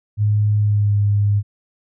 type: tone with pitch glide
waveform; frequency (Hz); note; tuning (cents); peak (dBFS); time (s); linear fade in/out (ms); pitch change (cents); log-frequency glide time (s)
sine; 104.9 to 102.44; G#2 to G#2; +18 to -23; -13; 0.17-1.43; 50; -41; 0.57-0.96
effects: none